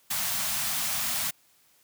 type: band-stop noise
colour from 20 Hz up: white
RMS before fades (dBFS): -29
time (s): 0.1-1.31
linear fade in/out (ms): 10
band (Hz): 260 to 600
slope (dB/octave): 96
effects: white hiss -63 dBFS RMS until 1.83 s + high-pass 60 Hz 12 dB/octave